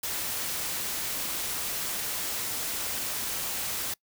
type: noise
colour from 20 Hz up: white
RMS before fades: -32 dBFS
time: 0.03-3.94 s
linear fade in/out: 5 ms
effects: noise-tail reverb RT60 0.1 s tail -25 dB re dry